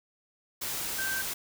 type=tone in noise; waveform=sine; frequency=1559 Hz; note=G6; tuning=10 cents flat; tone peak=-31 dBFS; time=0.98-1.22 s; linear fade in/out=10 ms; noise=white; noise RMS=-34 dBFS; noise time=0.61-1.34 s; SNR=0 dB; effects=none